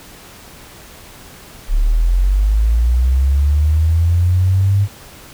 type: linear sweep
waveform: sine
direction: up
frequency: 34.31 to 101.7 Hz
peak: -10 dBFS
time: 1.68-4.88 s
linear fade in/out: 50 ms
effects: pink hiss -39 dBFS RMS until 5.33 s